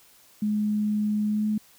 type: tone with pitch glide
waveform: sine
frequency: 210.5 to 213.2 Hz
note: G#3 to G#3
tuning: +24 to +46 cents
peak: -22 dBFS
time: 0.42-1.58 s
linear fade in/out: 5 ms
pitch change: +22 cents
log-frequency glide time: 1.27-1.47 s
effects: white hiss -56 dBFS RMS until 1.78 s